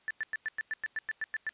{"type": "tone bursts", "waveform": "sine", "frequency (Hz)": 1760, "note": "A6", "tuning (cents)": 0, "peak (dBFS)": -30, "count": 12, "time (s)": [0.08, 1.492], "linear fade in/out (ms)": 0, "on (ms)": 26, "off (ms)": 100, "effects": ["white hiss -65 dBFS RMS until 1.53 s", "resampled to 8000 Hz"]}